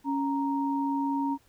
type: tone pair together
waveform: sine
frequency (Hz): 277.2 / 932.4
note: C#4 / A#5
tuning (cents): 0 / 0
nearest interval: octave + major sixth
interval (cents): 2100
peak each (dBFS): -27 / -30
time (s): 0.04-1.38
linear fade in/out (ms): 50
effects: pink hiss -64 dBFS RMS until 1.48 s